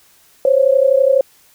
sine tone pair together, 522.4 / 554.4 Hz, C5 / C#5, -3 / 0 cents, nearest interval minor second, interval 103 cents, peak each -12 dBFS, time 0.45-1.21 s, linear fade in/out 2 ms, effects white hiss -51 dBFS RMS until 1.54 s

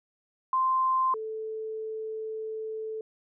sine tone pair in turn, 1043 / 438.5 Hz, C6 / A4, -6 / -6 cents, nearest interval octave + minor third, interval 1500 cents, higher first, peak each -22 / -32 dBFS, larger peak first, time 0.53-1.14 / 1.14-3.01 s, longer second, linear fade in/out 2 ms, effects none

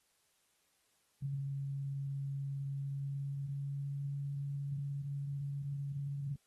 sine tone with pitch glide, 138.59 to 140.77 Hz, C#3 to C#3, 0 to +27 cents, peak -36 dBFS, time 1.22-6.36 s, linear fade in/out 5 ms, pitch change +27 cents, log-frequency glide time 2.71-4.18 s, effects white hiss -75 dBFS RMS until 6.46 s + AAC 32 kbps

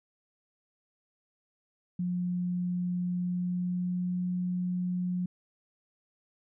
sine tone with pitch glide, 178.4 to 179.95 Hz, F3 to F#3, +37 to -48 cents, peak -28 dBFS, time 1.99-5.26 s, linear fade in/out 5 ms, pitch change +15 cents, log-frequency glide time 3.15-4.22 s, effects none

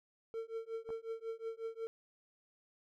triangle tone with tremolo, 452.1 Hz, A4, 47 cents sharp, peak -34 dBFS, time 0.34-1.87 s, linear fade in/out 0 ms, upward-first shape triangle, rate 5.5 Hz, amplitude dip 100%
clicks, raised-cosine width 1 ms, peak -37 dBFS, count 2, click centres 0.891 / 0.904 s
effects none

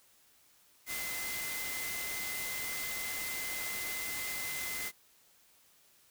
sine tone in noise, 2054 Hz, C7, 33 cents flat, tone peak -40 dBFS, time 0.86-4.92 s, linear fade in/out 50 ms, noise white, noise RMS -39 dBFS, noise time 0.86-4.92 s, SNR -4 dB, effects white hiss -65 dBFS RMS until 6.1 s

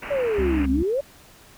white low-pass noise, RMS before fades -35 dBFS, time 0.02-0.66 s, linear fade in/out 5 ms, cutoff 2800 Hz, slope 96 dB/octave
sine exponential two-way sweep, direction down then up, 587.3 to 256.2 to 587.3 Hz, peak -20 dBFS, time 0.1-1.01 s, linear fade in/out 10 ms, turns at 0.71 s
harmonic tone, 68.5 Hz, C#2, 20 cents flat, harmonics 1 / 3 / 4, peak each -24 / -30 / -31 dBFS, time 0.38-0.83 s, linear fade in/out 5 ms
effects pink hiss -50 dBFS RMS until 1.57 s

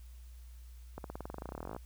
accelerating click train, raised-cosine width 1 ms, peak -27 dBFS, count 24, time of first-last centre 0.98-1.764 s, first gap 62 ms, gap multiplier 0.94, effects added 60 Hz sine -48 dBFS peak until 1.85 s + white hiss -66 dBFS RMS until 1.85 s

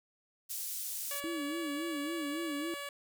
pink high-pass noise, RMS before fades -39 dBFS, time 0.49-1.21 s, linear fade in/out 20 ms, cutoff 8000 Hz, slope 12 dB/octave
10% pulse tone, 569 Hz, C#5, 45 cents sharp, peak -31 dBFS, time 1.11-2.89 s, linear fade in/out 2 ms
sine tone with vibrato, 311.1 Hz, D#4, in tune, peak -35 dBFS, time 1.24-2.74 s, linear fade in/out 0 ms, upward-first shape sine, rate 3.6 Hz, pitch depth 150 cents each way
effects none

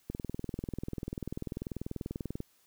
click train, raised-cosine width 3 ms, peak -23 dBFS, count 48, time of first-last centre 0.1-2.404 s, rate 20.4 Hz, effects white hiss -68 dBFS RMS until 2.66 s

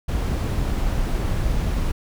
brown noise, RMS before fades -22 dBFS, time 0.08-1.92 s, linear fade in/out 10 ms, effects none

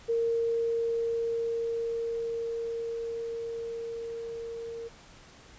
sine tone with level ramp, 461.9 Hz, A#4, 16 cents flat, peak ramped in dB -24 to -36 dBFS, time 0.08-4.89 s, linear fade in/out 20 ms, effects pink hiss -53 dBFS RMS until 5.58 s + resampled to 16000 Hz

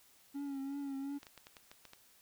triangle tone with vibrato, 277.2 Hz, C#4, in tune, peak -36 dBFS, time 0.34-1.19 s, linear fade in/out 20 ms, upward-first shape triangle, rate 2.8 Hz, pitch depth 52 cents each way
clicks, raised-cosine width 0.2 ms, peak -34 dBFS, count 8, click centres 1.231 / 1.268 / 1.377 / 1.469 / 1.568 / 1.715 / 1.853 / 1.934 s
effects white hiss -65 dBFS RMS until 2.21 s

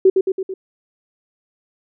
sine tone with echo, 380 Hz, F#4, 46 cents sharp, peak -7 dBFS, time 0.05-0.1 s, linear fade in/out 5 ms, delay 110 ms, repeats 4, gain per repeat -4 dB, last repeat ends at 0.54 s, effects none

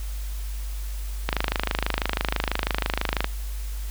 click train, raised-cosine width 0.3 ms, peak -6 dBFS, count 52, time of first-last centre 1.29-3.244 s, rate 26.1 Hz, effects added 50 Hz sine -28 dBFS peak until 3.9 s + white hiss -44 dBFS RMS until 3.9 s

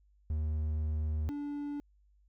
triangle tone pair in turn, 77 / 289.4 Hz, D#2 / D4, -17 / -25 cents, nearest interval octave + major seventh, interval 2292 cents, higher second, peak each -28 / -33 dBFS, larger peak first, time 0.3-1.29 / 1.29-1.8 s, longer first, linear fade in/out 0 ms, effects added 50 Hz sine -63 dBFS peak until 2.28 s

